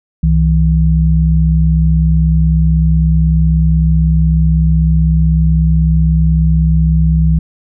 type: tone pair together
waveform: sine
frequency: 64.9 / 161 Hz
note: C2 / E3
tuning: -13 / -41 cents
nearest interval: octave + major third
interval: 1572 cents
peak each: -10 dBFS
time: 0.23-7.39 s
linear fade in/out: 5 ms
effects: none